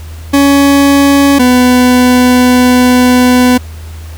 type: tone pair in turn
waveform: 40% pulse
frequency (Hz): 280 / 249.7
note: C#4 / B3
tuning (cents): +18 / +19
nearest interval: major second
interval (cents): 199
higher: first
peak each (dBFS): -3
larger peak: neither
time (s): 0.33-1.39 / 1.39-3.58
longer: second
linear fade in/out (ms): 10
effects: added 80 Hz sine -23 dBFS peak until 4.17 s + pink hiss -36 dBFS RMS until 4.17 s